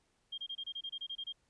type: tone bursts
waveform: sine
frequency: 3211 Hz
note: G7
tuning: 41 cents sharp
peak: -38 dBFS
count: 12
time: 0.32-1.326 s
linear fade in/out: 10 ms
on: 60 ms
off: 26 ms
effects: pink hiss -75 dBFS RMS until 1.49 s + resampled to 22050 Hz